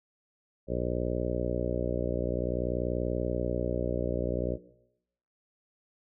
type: harmonic tone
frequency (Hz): 60.5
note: B1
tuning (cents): -35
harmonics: 1 / 2 / 3 / 4 / 5 / 6 / 7 / 8 / 9 / 10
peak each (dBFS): -35 / -37 / -36 / -39 / -39 / -38 / -36 / -39 / -34 / -39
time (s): 0.67-4.58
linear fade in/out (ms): 50
effects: noise-tail reverb RT60 0.8 s tail -17 dB re dry